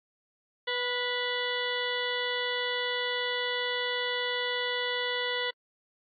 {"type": "harmonic tone with a mistuned harmonic", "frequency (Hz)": 492.6, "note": "B4", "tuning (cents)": -5, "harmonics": [1, 2, 3, 4, 6, 7, 8, 9], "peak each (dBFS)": [-34, -38, -39, -33, -37, -36, -43, -46], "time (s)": [0.67, 5.51], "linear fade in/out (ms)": 10, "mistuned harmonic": 3, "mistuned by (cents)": -21, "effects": ["AAC 48 kbps"]}